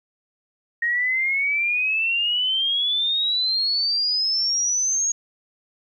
sine exponential sweep, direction up, 1864.7 to 6645 Hz, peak -19 dBFS, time 0.82-5.12 s, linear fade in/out 5 ms, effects 10-bit

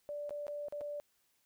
sine tone with dropouts, 585 Hz, D5, 7 cents flat, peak -38 dBFS, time 0.09-1 s, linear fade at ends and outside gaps 0 ms, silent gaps 0.294-0.307 / 0.468-0.481 / 0.684-0.724 / 0.809-0.814 s, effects white hiss -75 dBFS RMS until 1.45 s

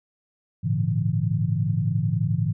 sine tone cluster, 104.8 / 116 / 143.9 / 167.2 Hz, G#2 / A#2 / D3 / E3, +16 / -8 / -35 / +25 cents, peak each -26 dBFS, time 0.63-2.53 s, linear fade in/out 20 ms, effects none

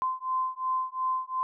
sine beating tone pair, 1033 / 1035.8 Hz, C6 / C6, -22 / -18 cents, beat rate 2.8 Hz, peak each -30 / -30 dBFS, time 0.02-1.43 s, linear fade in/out 0 ms, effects none

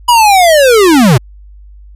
square linear sweep, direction down, 987.8 to 110 Hz, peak -4 dBFS, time 0.08-1.18 s, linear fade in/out 10 ms, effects added 50 Hz sine -32 dBFS peak until 1.95 s + resampled to 32000 Hz

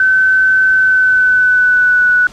sine tone with pitch glide, 1527 to 1478.4 Hz, G6 to F#6, -46 to -2 cents, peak -7 dBFS, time 0-2.27 s, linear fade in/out 2 ms, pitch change -56 cents, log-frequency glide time 0.73-2.09 s, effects pink hiss -38 dBFS RMS until 2.32 s + low-pass 7000 Hz 12 dB/octave

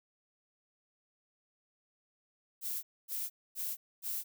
violet noise bursts, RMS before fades -37 dBFS, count 4, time 2.61-4.24 s, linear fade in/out 50 ms, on 220 ms, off 250 ms, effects none

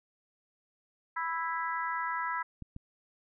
harmonic tone, 329.6 Hz, E4, in tune, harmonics 3 / 4 / 5 / 6, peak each -34 / -36 / -38 / -40 dBFS, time 1.16-2.43 s, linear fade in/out 10 ms
clicks, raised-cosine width 5 ms, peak -30 dBFS, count 2, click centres 2.623 / 2.764 s
effects none

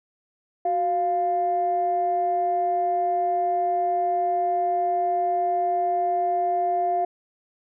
sine tone pair together, 370.3 / 699 Hz, F#4 / F5, +1 / +1 cents, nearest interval major seventh, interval 1100 cents, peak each -28 / -20 dBFS, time 0.65-7.05 s, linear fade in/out 5 ms, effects tanh soft clip ceiling -14 dBFS

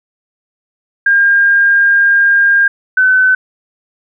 sine tone pair in turn, 1609 / 1515.6 Hz, G6 / F#6, +45 / +41 cents, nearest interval minor second, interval 104 cents, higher first, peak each -6 dBFS, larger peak neither, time 1.06-2.68 / 2.97-3.35 s, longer first, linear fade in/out 5 ms, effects none

